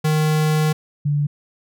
square / sine tone pair in turn, 154.5 / 145.79 Hz, D#3 / D3, -12 / -12 cents, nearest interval minor second, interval 100 cents, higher first, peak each -16 dBFS, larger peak neither, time 0.04-0.73 / 1.05-1.27 s, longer first, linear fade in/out 10 ms, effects none

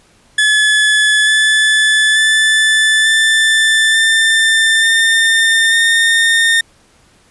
30% pulse tone with pitch steps, 1716 / 1733.9 / 1752.1 / 1770.4 / 1788.9 / 1807.6 / 1826.5 Hz, A6 / A6 / A6 / A6 / A6 / A6 / A#6, -44 / -26 / -8 / +10 / +28 / +46 / -36 cents, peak -6 dBFS, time 0.38-6.61 s, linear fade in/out 5 ms, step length 890 ms, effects pink hiss -50 dBFS RMS until 7.3 s + resampled to 24000 Hz

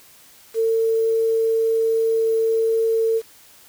sine tone with quantisation, 450.2 Hz, A4, 40 cents sharp, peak -16 dBFS, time 0.54-3.22 s, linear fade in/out 50 ms, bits 7, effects white hiss -49 dBFS RMS until 3.68 s

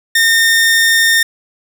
sawtooth tone, 1824 Hz, A#6, 38 cents flat, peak -5 dBFS, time 0.15-1.23 s, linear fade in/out 5 ms, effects none

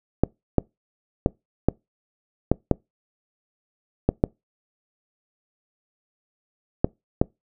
clicks, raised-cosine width 2 ms, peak -3 dBFS, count 10, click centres 0.236 / 0.583 / 1.261 / 1.686 / 2.516 / 2.713 / 4.09 / 4.239 / 6.845 / 7.215 s, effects noise-tail reverb RT60 0.2 s tail -25 dB re dry

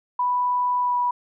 sine tone with pitch glide, 987.8 to 978.7 Hz, B5 to B5, 0 to -16 cents, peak -19 dBFS, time 0.19-1.11 s, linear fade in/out 5 ms, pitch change -16 cents, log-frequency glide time 0.8-0.97 s, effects none

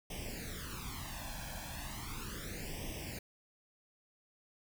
pink noise with flanger, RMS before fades -43 dBFS, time 0.1-3.19 s, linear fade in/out 5 ms, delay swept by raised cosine 0.35 to 1.23 ms, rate 0.36 Hz, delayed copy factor +0.9, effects none

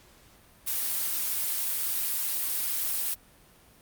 blue noise, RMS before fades -29 dBFS, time 0.66-3.15 s, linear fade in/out 20 ms, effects pink hiss -57 dBFS RMS until 3.81 s + Opus 48 kbps

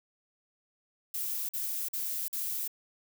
violet noise bursts, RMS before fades -34 dBFS, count 4, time 1.14-2.678 s, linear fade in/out 5 ms, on 350 ms, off 46 ms, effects none

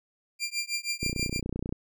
20% pulse tone with tremolo, 2380 Hz, D7, 22 cents sharp, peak -21 dBFS, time 0.39-1.41 s, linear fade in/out 50 ms, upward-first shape triangle, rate 6.3 Hz, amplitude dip 100%
click train, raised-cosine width 3 ms, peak -19 dBFS, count 22, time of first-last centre 1.03-1.725 s, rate 30.2 Hz
effects none

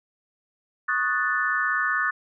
sine chord, D# half-diminished seventh, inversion third, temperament equal, 1108.7 / 1244.5 / 1480 / 1760 Hz, C#6 / D#6 / F#6 / A6, 0 / 0 / 0 / 0 cents, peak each -31 / -28 / -26 / -25 dBFS, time 0.88-2.11 s, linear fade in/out 10 ms, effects none

